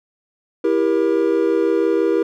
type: chord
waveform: triangle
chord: E diminished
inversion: none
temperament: just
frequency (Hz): 329.6 / 395.6 / 474.7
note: E4 / G4 / Bb4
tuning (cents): 0 / +16 / +31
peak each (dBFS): -17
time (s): 0.64-2.23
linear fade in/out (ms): 5
effects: none